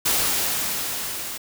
white noise with level ramp, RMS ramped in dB -20 to -32 dBFS, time 0.05-1.38 s, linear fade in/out 10 ms, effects none

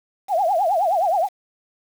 sine tone with vibrato, 729 Hz, F#5, 26 cents flat, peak -16 dBFS, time 0.28-1.29 s, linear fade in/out 50 ms, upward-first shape triangle, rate 9.5 Hz, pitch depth 270 cents each way, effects 7-bit

